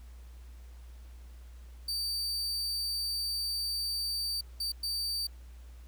40% pulse tone bursts at uneven times, 4620 Hz, D8, 29 cents flat, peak -30 dBFS, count 3, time 1.88-4.41 / 4.6-4.72 / 4.83-5.27 s, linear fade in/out 5 ms, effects added 60 Hz sine -46 dBFS peak until 5.87 s + pink hiss -63 dBFS RMS until 5.87 s

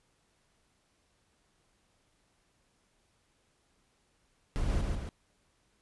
brown noise with echo, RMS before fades -31 dBFS, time 4.56-4.81 s, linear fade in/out 0 ms, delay 140 ms, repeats 2, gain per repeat -3 dB, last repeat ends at 5.09 s, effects pink hiss -72 dBFS RMS until 5.81 s + resampled to 24000 Hz

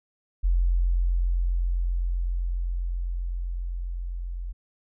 sine tone with level ramp, 43.83 Hz, F1, 7 cents sharp, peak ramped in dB -18 to -30 dBFS, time 0.43-4.53 s, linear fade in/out 20 ms, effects none

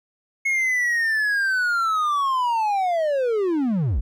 triangle linear sweep, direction down, 2179 to 41.2 Hz, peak -17 dBFS, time 0.45-4.01 s, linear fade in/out 10 ms, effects none

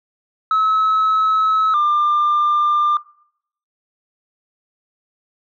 sine tone pair in turn, 1292 / 1195.1 Hz, E6 / D6, -35 / +30 cents, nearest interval minor second, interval 135 cents, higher first, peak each -11 dBFS, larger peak neither, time 0.51-1.74 / 1.74-2.97 s, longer neither, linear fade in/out 2 ms, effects noise-tail reverb RT60 0.7 s tail -23 dB re dry + tanh soft clip ceiling -11 dBFS

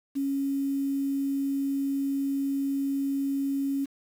sine tone with quantisation, 276 Hz, C#4, 7 cents flat, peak -25 dBFS, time 0.15-3.86 s, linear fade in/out 20 ms, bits 8, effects none

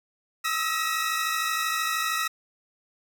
sawtooth tone cluster, 1267 / 1320 / 1908 Hz, D#6 / E6 / A#6, +31 / +2 / +40 cents, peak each -26 dBFS, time 0.44-2.28 s, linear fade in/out 10 ms, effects none

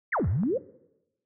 sine exponential two-way sweep, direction down then up, 2339 to 77.78 to 584 Hz, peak -23 dBFS, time 0.12-0.58 s, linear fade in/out 10 ms, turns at 0.28 s
clicks, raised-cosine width 1 ms, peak -27 dBFS, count 3, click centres 0.197 / 0.245 / 0.434 s
effects noise-tail reverb RT60 0.9 s tail -19 dB re dry

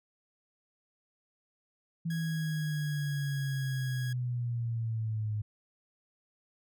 sine exponential sweep, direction down, 165.9 to 105.3 Hz, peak -30 dBFS, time 2.05-5.42 s, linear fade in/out 10 ms
sawtooth tone, 1656 Hz, G#6, 5 cents flat, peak -38 dBFS, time 2.1-4.13 s, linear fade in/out 5 ms
effects none

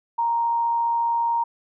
sine tone with amplitude modulation, 932.3 Hz, A#5, in tune, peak -18 dBFS, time 0.18-1.44 s, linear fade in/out 10 ms, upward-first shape sine, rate 115 Hz, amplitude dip 25%, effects none

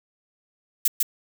violet noise with echo, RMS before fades -19 dBFS, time 0.85-0.88 s, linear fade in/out 5 ms, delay 150 ms, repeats 1, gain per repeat -2 dB, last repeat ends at 1.03 s, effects none

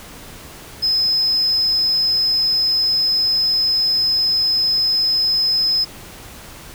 sine tone, 5100 Hz, D#8, 42 cents sharp, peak -12 dBFS, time 0.82-5.85 s, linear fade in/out 20 ms, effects tanh soft clip ceiling -13 dBFS + pink hiss -38 dBFS RMS until 6.74 s

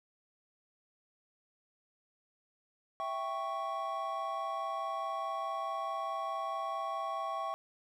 triangle chord, C# diminished, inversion first, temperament equal, 659.3 / 784 / 1108.7 Hz, E5 / G5 / C#6, 0 / 0 / 0 cents, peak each -38 / -38 / -35 dBFS, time 3-7.54 s, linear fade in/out 0 ms, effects none

